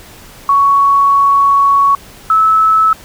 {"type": "tone pair in turn", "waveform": "sine", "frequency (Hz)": [1116, 1302.9], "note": ["C#6", "E6"], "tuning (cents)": [11, -21], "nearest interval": "minor third", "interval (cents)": 268, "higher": "second", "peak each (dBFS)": -6, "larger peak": "neither", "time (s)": [[0.49, 1.95], [2.3, 2.93]], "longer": "first", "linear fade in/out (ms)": 2, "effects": ["pink hiss -37 dBFS RMS until 3.04 s"]}